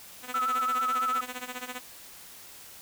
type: tone with tremolo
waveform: 5% pulse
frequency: 250.1 Hz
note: B3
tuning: 22 cents sharp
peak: -22 dBFS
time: 0.22-1.82 s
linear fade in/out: 50 ms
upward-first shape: sine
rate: 15 Hz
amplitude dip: 85%
type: tone with vibrato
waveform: sine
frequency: 1303 Hz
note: E6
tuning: 20 cents flat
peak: -25 dBFS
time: 0.34-1.21 s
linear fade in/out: 5 ms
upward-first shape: sine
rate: 8.9 Hz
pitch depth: 42 cents each way
effects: white hiss -48 dBFS RMS until 2.81 s